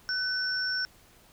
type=tone pair together; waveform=sine; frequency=1508 / 5439 Hz; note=F#6 / F8; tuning=+32 / -47 cents; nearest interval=octave + minor seventh; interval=2221 cents; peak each=-30 / -30 dBFS; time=0.09-0.85 s; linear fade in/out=0 ms; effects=pink hiss -58 dBFS RMS until 1.32 s